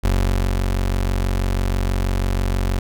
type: tone with ADSR envelope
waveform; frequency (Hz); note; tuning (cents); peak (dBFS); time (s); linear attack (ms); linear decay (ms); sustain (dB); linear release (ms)
30% pulse; 46.18; F#1; -3; -12; 0.03-2.79; 18; 510; -3; 3
effects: none